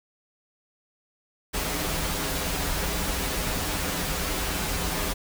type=noise with comb filter; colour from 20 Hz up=pink; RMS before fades=-28 dBFS; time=1.53-5.14 s; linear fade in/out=20 ms; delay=8.7 ms; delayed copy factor=-0.75; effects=none